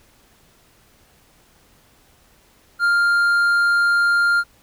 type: tone with hard clipping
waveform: triangle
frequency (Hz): 1400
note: F6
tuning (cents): +4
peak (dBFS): -15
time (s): 2.79-4.44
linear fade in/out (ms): 50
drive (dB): 7
effects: pink hiss -55 dBFS RMS until 4.62 s